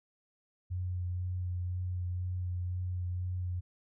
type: tone with vibrato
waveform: sine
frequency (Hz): 90.1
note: F#2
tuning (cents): -45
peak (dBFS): -32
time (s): 0.7-3.61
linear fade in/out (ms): 20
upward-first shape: sine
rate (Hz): 2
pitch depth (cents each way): 16
effects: none